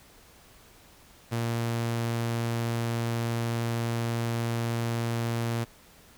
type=tone; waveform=sawtooth; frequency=116.54 Hz; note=A#2; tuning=in tune; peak=-23 dBFS; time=1.31-5.65 s; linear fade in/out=20 ms; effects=pink hiss -55 dBFS RMS until 6.17 s